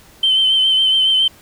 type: tone with vibrato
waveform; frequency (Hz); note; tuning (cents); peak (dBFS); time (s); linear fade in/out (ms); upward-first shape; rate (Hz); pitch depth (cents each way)
sine; 3087; G7; -27; -10; 0.23-1.28; 5; sine; 7.2; 28
effects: tanh soft clip ceiling -6 dBFS + pink hiss -46 dBFS RMS until 1.41 s